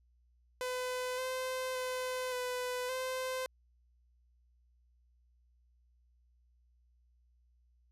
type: tone with pitch steps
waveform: sawtooth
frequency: 504 / 515 / 509 / 499.3 / 516 Hz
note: B4 / C5 / C5 / B4 / C5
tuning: +35 / -28 / -48 / +19 / -24 cents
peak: -31 dBFS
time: 0.61-3.46 s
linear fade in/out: 0 ms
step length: 570 ms
effects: added 60 Hz sine -66 dBFS peak until 7.91 s + resampled to 32000 Hz